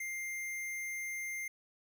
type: tone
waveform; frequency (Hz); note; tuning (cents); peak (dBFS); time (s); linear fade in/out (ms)
square; 2100; C7; +6; -38; 0-1.48; 5
effects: none